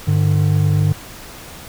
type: tone pair together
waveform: triangle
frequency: 101.5 / 150 Hz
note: G#2 / D3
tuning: -39 / +37 cents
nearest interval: perfect fifth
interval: 676 cents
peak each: -13 dBFS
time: 0.07-0.93 s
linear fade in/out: 10 ms
effects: pink hiss -36 dBFS RMS until 1.68 s